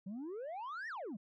sine exponential two-way sweep, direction up then down, 180.5 to 1915 to 180.5 Hz, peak -38 dBFS, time 0.06-1.17 s, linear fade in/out 10 ms, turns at 0.88 s, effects tanh soft clip ceiling -40 dBFS

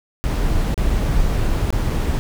brown noise with dropouts, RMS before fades -18 dBFS, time 0.24-2.19 s, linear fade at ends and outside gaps 0 ms, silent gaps 0.743-0.778 / 1.704-1.726 / 1.898-1.902 s, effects none

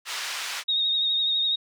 white band-pass noise, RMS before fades -32 dBFS, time 0.05-0.64 s, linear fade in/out 50 ms, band 1100 to 4400 Hz, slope 12 dB/octave
sine tone with vibrato, 3729 Hz, A#7, in tune, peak -21 dBFS, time 0.68-1.56 s, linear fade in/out 10 ms, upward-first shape triangle, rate 12 Hz, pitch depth 38 cents each way
effects none

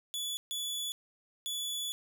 sawtooth tone bursts at uneven times, 3434 Hz, A7, 43 cents flat, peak -31 dBFS, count 3, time 0.14-0.37 / 0.51-0.92 / 1.46-1.92 s, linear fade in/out 0 ms, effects none

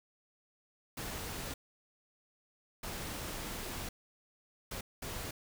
pink noise bursts at uneven times, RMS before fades -41 dBFS, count 4, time 0.97-1.54 / 2.83-3.89 / 4.71-4.81 / 5.02-5.31 s, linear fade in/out 5 ms, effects none

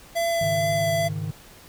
square tone with vibrato, 672 Hz, E5, 33 cents sharp, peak -22 dBFS, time 0.15-1.09 s, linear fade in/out 20 ms, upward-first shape sine, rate 2.3 Hz, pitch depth 9 cents each way
triangle chord, Ab suspended fourth, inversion none, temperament equal, 103.83 / 138.59 / 155.56 Hz, Ab2 / Db3 / Eb3, 0 / 0 / 0 cents, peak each -29 / -33 / -27 dBFS, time 0.41-1.31 s, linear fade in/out 5 ms
effects pink hiss -48 dBFS RMS until 1.68 s

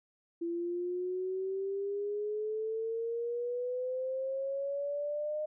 sine exponential sweep, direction up, 336.7 to 613 Hz, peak -32 dBFS, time 0.41-5.46 s, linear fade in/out 10 ms, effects none

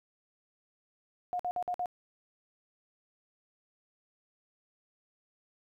sine tone bursts, 717 Hz, F5, 45 cents sharp, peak -30 dBFS, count 5, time 1.33-1.858 s, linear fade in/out 0 ms, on 64 ms, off 52 ms, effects 12-bit

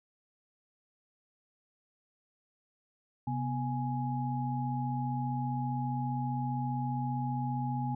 sine tone cluster, 131.4 / 246.5 / 833 Hz, C3 / B3 / G#5, +8 / -3 / +5 cents, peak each -33 / -36 / -36 dBFS, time 3.27-7.95 s, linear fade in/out 5 ms, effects none

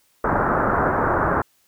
white low-pass noise, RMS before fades -20 dBFS, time 0.24-1.42 s, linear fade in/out 5 ms, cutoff 1500 Hz, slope 48 dB/octave, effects white hiss -62 dBFS RMS until 1.67 s

